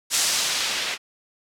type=noise with low-pass filter sweep; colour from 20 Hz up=blue; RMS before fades=-24 dBFS; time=0.1-0.98 s; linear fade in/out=50 ms; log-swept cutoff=7500 to 2900 Hz; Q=0.87; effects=none